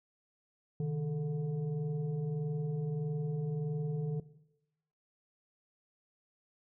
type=tone with frequency modulation; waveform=sine; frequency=154.3 Hz; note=D#3; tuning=14 cents flat; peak=-31 dBFS; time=0.8-4.2 s; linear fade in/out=2 ms; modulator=287 Hz; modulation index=0.66; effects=noise-tail reverb RT60 0.9 s tail -18 dB re dry